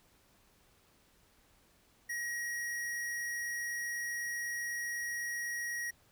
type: tone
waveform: square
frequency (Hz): 1896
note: A#6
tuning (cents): +29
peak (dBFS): -36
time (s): 2.09-5.91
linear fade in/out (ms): 10
effects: pink hiss -67 dBFS RMS until 6.11 s